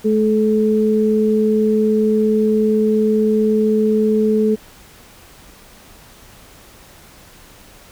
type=tone pair together; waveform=sine; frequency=214.6 / 432.2 Hz; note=A3 / A4; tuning=-43 / -31 cents; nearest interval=octave; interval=1212 cents; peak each=-15 dBFS; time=0.04-4.56 s; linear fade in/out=20 ms; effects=pink hiss -44 dBFS RMS until 7.91 s

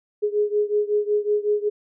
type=beating tone pair; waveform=sine; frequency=415.3 / 420.7 Hz; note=G#4 / G#4; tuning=0 / +22 cents; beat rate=5.4 Hz; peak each=-21 / -23 dBFS; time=0.22-1.7 s; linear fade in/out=20 ms; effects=none

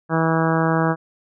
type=harmonic tone; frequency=162.5 Hz; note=E3; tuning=24 cents flat; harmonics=1 / 2 / 3 / 4 / 5 / 6 / 7 / 8 / 9 / 10; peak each=-20 / -23 / -25 / -26 / -27 / -28 / -28 / -29 / -30 / -30 dBFS; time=0.09-0.96 s; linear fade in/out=50 ms; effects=none

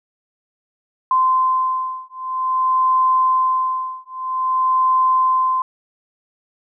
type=beating tone pair; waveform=sine; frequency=1035 / 1035.51 Hz; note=C6 / C6; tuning=-19 / -18 cents; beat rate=0.51 Hz; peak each=-18 dBFS; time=1.11-5.62 s; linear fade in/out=2 ms; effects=none

